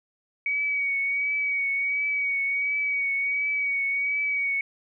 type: tone with vibrato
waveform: sine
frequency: 2256 Hz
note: C#7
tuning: 30 cents sharp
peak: -23 dBFS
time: 0.46-4.61 s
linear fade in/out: 2 ms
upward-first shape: triangle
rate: 1.4 Hz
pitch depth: 35 cents each way
effects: none